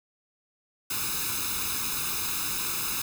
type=noise with comb filter; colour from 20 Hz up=white; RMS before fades=-30 dBFS; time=0.9-3.02 s; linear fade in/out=5 ms; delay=0.78 ms; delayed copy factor=+0.85; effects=none

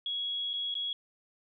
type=tone with dropouts; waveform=sine; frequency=3332 Hz; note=G#7; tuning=5 cents sharp; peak=-31 dBFS; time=0.06-0.93 s; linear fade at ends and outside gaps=2 ms; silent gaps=0.533-0.537 / 0.742-0.752 s; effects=none

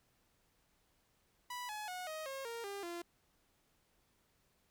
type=tone with pitch steps; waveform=sawtooth; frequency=985 / 847.6 / 729.4 / 627.7 / 540.2 / 464.9 / 400 / 344.3 Hz; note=B5 / G#5 / F#5 / D#5 / C#5 / A#4 / G4 / F4; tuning=-5 / +35 / -25 / +15 / -45 / -5 / +35 / -25 cents; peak=-38 dBFS; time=1.5-3.02 s; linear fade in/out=5 ms; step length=190 ms; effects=pink hiss -75 dBFS RMS until 4.7 s

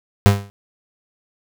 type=tone with exponential decay; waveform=35% pulse; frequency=100.2 Hz; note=G2; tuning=38 cents sharp; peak=-3 dBFS; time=0.26-0.5 s; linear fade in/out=0 ms; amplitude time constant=52 ms; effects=none

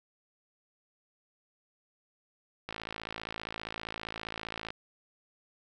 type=click train; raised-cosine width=0.3 ms; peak=-21 dBFS; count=112; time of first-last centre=2.69-4.705 s; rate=55.1 Hz; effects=none

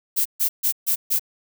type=noise bursts; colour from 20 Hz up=violet; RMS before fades=-20 dBFS; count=5; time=0.16-1.195 s; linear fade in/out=20 ms; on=95 ms; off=140 ms; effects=none

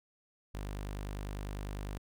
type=tone; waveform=sawtooth; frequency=50 Hz; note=G1; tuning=35 cents sharp; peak=-34 dBFS; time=0.54-1.98 s; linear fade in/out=10 ms; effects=none

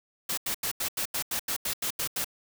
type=noise bursts; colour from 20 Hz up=white; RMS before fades=-30 dBFS; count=12; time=0.29-2.245 s; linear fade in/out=5 ms; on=85 ms; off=85 ms; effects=none

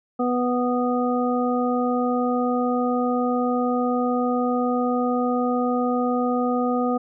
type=harmonic tone; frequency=246.9 Hz; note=B3; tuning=in tune; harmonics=1 / 2 / 3 / 5; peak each=-22 / -25 / -27 / -29 dBFS; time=0.19-6.98 s; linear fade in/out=10 ms; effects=none

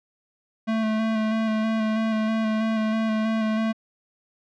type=tone with vibrato; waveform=square; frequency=220 Hz; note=A3; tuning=in tune; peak=-22 dBFS; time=0.67-3.73 s; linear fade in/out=20 ms; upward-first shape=square; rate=3.1 Hz; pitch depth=17 cents each way; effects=low-pass 3000 Hz 12 dB/octave

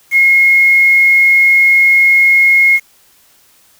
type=tone with quantisation; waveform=sine; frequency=2156 Hz; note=C#7; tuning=49 cents flat; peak=-5 dBFS; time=0.11-2.8 s; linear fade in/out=50 ms; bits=5; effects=white hiss -49 dBFS RMS until 3.79 s

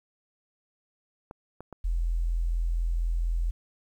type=clicks; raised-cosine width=1 ms; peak=-27 dBFS; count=3; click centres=1.311 / 1.606 / 1.727 s
type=tone; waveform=sine; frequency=42.11 Hz; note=E1; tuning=38 cents sharp; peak=-24 dBFS; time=1.84-3.51 s; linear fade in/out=10 ms
effects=10-bit

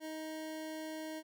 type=tone; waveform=25% pulse; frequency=314 Hz; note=D#4; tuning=16 cents sharp; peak=-37 dBFS; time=0-1.23 s; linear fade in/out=50 ms; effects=none

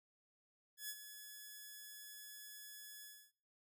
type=tone with ADSR envelope; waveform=5% pulse; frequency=1701 Hz; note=G#6; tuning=41 cents sharp; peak=-31 dBFS; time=0.77-3.32 s; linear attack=120 ms; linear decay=55 ms; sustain=-10 dB; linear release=280 ms; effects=noise-tail reverb RT60 0.6 s tail -26 dB re dry

